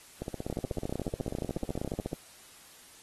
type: two click trains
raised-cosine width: 2 ms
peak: -19 / -21 dBFS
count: 24 / 30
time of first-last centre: 0.5-2.131 / 0.22-1.999 s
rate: 14.1 / 16.3 Hz
effects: white hiss -54 dBFS RMS until 3.02 s + AAC 32 kbps